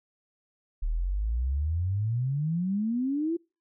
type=exponential sweep; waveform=sine; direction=up; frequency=36.71 to 345.2 Hz; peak=-25 dBFS; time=0.82-3.37 s; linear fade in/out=10 ms; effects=noise-tail reverb RT60 0.3 s tail -26 dB re dry